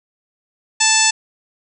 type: harmonic tone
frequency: 880 Hz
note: A5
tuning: in tune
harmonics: 1 / 2 / 3 / 4 / 5 / 6 / 7 / 8 / 9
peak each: -21 / -22 / -19 / -23 / -22 / -21 / -20 / -21 / -18 dBFS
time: 0.8-1.11 s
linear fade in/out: 10 ms
effects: none